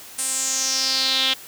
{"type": "tone with band-pass filter sweep", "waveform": "sawtooth", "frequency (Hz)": 263.8, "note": "C4", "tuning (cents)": 14, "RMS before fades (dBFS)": -22, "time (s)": [0.18, 1.34], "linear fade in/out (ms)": 10, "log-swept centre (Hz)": [9100, 3300], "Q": 4.9, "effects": ["white hiss -41 dBFS RMS until 1.47 s", "high-pass 60 Hz 12 dB/octave"]}